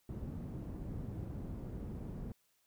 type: low-pass noise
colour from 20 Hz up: white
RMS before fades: -43 dBFS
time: 0.09-2.32 s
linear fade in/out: 2 ms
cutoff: 190 Hz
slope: 12 dB/octave
effects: white hiss -75 dBFS RMS until 2.66 s